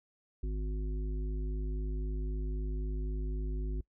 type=harmonic tone; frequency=51.91 Hz; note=G#1; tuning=in tune; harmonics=1 / 3 / 5 / 7; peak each=-32 / -46 / -47 / -47 dBFS; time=0.43-3.81 s; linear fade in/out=5 ms; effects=noise-tail reverb RT60 0.1 s tail -23 dB re dry